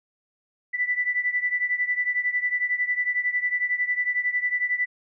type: beating tone pair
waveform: sine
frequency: 1975.5 / 1986.5 Hz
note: B6 / B6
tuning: 0 / +10 cents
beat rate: 11 Hz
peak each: -24 / -27 dBFS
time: 0.73-4.86 s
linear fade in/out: 20 ms
effects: none